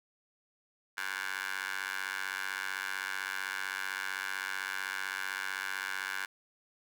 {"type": "tone with high-pass filter", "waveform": "15% pulse", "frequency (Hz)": 95.7, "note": "G2", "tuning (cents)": -41, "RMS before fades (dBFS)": -37, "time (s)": [0.97, 6.26], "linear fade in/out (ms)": 10, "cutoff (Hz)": 1500, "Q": 3.3, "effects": []}